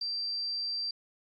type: tone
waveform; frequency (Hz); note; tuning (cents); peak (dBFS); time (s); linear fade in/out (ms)
sine; 4699; D8; 0; -31; 0.01-0.91; 5
effects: AAC 64 kbps